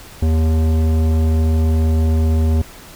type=tone with tanh clipping; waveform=sine; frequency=79.6 Hz; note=D#2; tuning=40 cents sharp; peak=-14 dBFS; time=0.22-2.62 s; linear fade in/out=5 ms; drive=15 dB; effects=pink hiss -39 dBFS RMS until 2.95 s